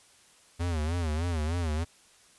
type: tone with vibrato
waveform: square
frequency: 81.6 Hz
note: E2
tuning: 17 cents flat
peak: -28 dBFS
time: 0.59-1.85 s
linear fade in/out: 20 ms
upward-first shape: sine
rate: 3.3 Hz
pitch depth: 140 cents each way
effects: white hiss -59 dBFS RMS until 2.38 s + resampled to 24000 Hz